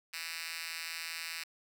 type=tone with high-pass filter; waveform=5% pulse; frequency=164.81 Hz; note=E3; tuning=in tune; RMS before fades=-41 dBFS; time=0.13-1.44 s; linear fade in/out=10 ms; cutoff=2800 Hz; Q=2; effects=none